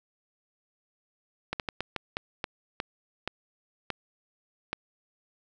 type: slowing click train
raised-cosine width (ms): 0.3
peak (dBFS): -14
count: 11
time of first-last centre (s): 1.53-4.73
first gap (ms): 68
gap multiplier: 1.32
effects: none